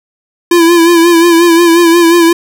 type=tone with vibrato; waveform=square; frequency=338.9 Hz; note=E4; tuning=48 cents sharp; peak=-4 dBFS; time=0.51-2.33 s; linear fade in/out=5 ms; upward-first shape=sine; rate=5.6 Hz; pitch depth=50 cents each way; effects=none